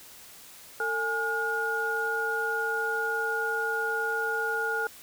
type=tone cluster; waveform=sine; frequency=449.5 / 831 / 1431 Hz; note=A4 / G#5 / F6; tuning=+37 / +1 / +42 cents; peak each=-32 / -34 / -28 dBFS; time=0.8-4.87 s; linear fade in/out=2 ms; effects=white hiss -49 dBFS RMS until 5.02 s